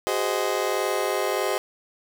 30% pulse chord, Ab dominant seventh, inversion third, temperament just, 373.8 / 415.3 / 519.1 / 623 Hz, Gb4 / Ab4 / C5 / Eb5, +18 / 0 / -14 / +2 cents, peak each -26 dBFS, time 0.07-1.58 s, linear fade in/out 0 ms, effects none

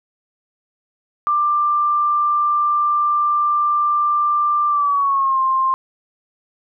sine tone with pitch glide, 1185 to 1055.7 Hz, D6 to C6, +15 to +15 cents, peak -14 dBFS, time 1.27-5.74 s, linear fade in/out 0 ms, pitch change -200 cents, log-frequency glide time 4.68-5.4 s, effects none

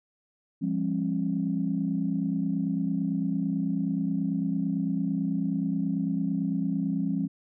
sine tone cluster, 172.5 / 201.6 / 270.1 Hz, F3 / G3 / C#4, -21 / +49 / -45 cents, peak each -29 dBFS, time 0.61-7.28 s, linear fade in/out 20 ms, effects tanh soft clip ceiling -15 dBFS

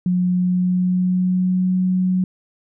sine tone with pitch glide, 180.3 to 184.3 Hz, F#3 to F#3, -45 to -7 cents, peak -15 dBFS, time 0.06-2.24 s, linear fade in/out 2 ms, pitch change +38 cents, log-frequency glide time 0.27-1.73 s, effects none

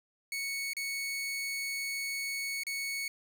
sawtooth tone with dropouts, 2217 Hz, C#7, in tune, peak -30 dBFS, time 0.32-3.08 s, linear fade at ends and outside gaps 2 ms, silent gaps 0.734-0.767 / 2.635-2.667 s, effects none

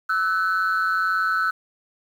sine tone pair together, 1314.2 / 1496 Hz, E6 / F#6, -6 / +19 cents, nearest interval major second, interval 225 cents, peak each -20 dBFS, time 0.09-1.51 s, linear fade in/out 10 ms, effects tanh soft clip ceiling -16 dBFS + 8-bit

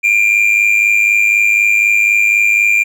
triangle tone with amplitude modulation, 2391 Hz, D7, 30 cents sharp, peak -4 dBFS, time 0.03-2.84 s, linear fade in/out 20 ms, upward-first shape sine, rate 104 Hz, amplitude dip 65%, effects none

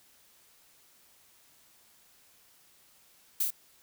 violet noise with echo, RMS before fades -27 dBFS, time 3.4-3.43 s, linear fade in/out 5 ms, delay 25 ms, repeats 3, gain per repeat -2 dB, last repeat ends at 3.505 s, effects white hiss -62 dBFS RMS until 3.82 s

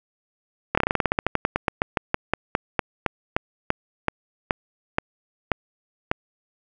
slowing click train, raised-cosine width 0.5 ms, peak -4 dBFS, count 30, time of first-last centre 0.75-6.115 s, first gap 25 ms, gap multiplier 1.12, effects none

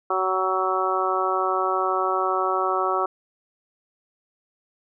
harmonic tone, 187.6 Hz, F#3, 24 cents sharp, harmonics 2 / 3 / 4 / 5 / 6 / 7, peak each -27 / -30 / -27 / -31 / -26 / -26 dBFS, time 0.1-3.06 s, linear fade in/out 5 ms, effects none

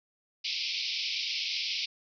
white band-pass noise, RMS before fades -33 dBFS, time 0.44-1.86 s, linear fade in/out 10 ms, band 2200 to 5400 Hz, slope 96 dB/octave, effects none

